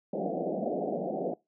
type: band-pass noise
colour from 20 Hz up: white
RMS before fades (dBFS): -32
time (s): 0.13-1.34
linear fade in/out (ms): 5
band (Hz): 160 to 740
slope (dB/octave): 96
effects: noise-tail reverb RT60 0.2 s tail -21 dB re dry